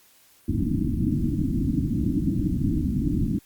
white low-pass noise, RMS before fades -24 dBFS, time 0.48-3.39 s, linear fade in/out 5 ms, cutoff 320 Hz, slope 96 dB/octave, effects white hiss -57 dBFS RMS until 3.45 s + Opus 48 kbps

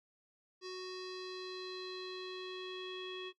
square tone with low-pass filter sweep, 370 Hz, F#4, in tune, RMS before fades -44 dBFS, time 0.61-3.33 s, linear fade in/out 50 ms, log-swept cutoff 5000 to 3200 Hz, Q 6, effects noise-tail reverb RT60 0.1 s tail -19 dB re dry

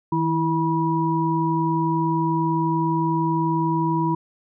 sine tone cluster, 159.5 / 328.3 / 971 Hz, D#3 / E4 / B5, +43 / -7 / -30 cents, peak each -23 dBFS, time 0.12-4.15 s, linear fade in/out 5 ms, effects none

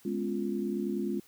sine chord, C# dominant seventh, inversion second, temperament equal with one note detuned, 207.7 / 247.8 / 277.2 / 349.2 Hz, G#3 / B3 / C#4 / E#4, 0 / +6 / 0 / 0 cents, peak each -33 / -37 / -37 / -34 dBFS, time 0.05-1.2 s, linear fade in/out 5 ms, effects white hiss -60 dBFS RMS until 1.27 s

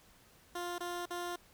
15% pulse tone with dropouts, 350.9 Hz, F4, 8 cents sharp, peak -31 dBFS, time 0.55-1.36 s, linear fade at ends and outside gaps 5 ms, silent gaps 0.783-0.805 / 1.057-1.105 s, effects pink hiss -63 dBFS RMS until 1.53 s

